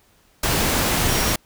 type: tone in noise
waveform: sine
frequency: 5620 Hz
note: F8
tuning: 10 cents sharp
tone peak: -30 dBFS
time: 1.09-1.33 s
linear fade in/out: 5 ms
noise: pink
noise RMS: -20 dBFS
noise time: 0.43-1.36 s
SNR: -13 dB
effects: pink hiss -58 dBFS RMS until 1.45 s